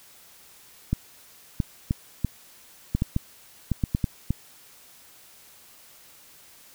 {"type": "clicks", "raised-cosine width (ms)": 5, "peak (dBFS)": -10, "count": 12, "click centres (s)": [0.93, 1.602, 1.909, 2.247, 2.95, 3.021, 3.164, 3.717, 3.838, 3.949, 4.042, 4.306], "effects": ["white hiss -52 dBFS RMS until 6.74 s"]}